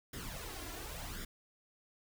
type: noise with flanger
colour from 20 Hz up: pink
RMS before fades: -44 dBFS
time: 0.13-1.25 s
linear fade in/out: 5 ms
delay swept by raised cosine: 0.57 to 2.97 ms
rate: 0.92 Hz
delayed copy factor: +0.65
effects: none